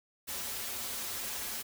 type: noise with comb filter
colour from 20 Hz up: white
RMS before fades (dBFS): -38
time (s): 0.27-1.63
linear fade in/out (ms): 20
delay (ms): 6.4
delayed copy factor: -0.95
effects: none